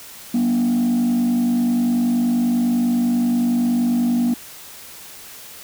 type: tone with frequency modulation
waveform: sine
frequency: 240.5 Hz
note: B3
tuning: 46 cents flat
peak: -13 dBFS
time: 0.34-4.34 s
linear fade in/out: 5 ms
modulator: 50.3 Hz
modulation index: 0.47
effects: tanh soft clip ceiling -14 dBFS + white hiss -39 dBFS RMS until 5.63 s